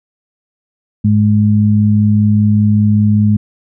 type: tone pair together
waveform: sine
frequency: 105.1 / 210.2 Hz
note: G#2 / G#3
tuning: +21 / +21 cents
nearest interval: octave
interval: 1200 cents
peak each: -10 dBFS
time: 1.04-3.37 s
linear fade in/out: 10 ms
effects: none